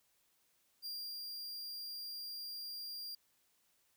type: tone with ADSR envelope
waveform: 45% pulse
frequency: 4776 Hz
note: D8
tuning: 28 cents sharp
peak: -40 dBFS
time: 0.82-3.15 s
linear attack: 38 ms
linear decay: 320 ms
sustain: -2 dB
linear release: 4 ms
effects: white hiss -75 dBFS RMS until 3.96 s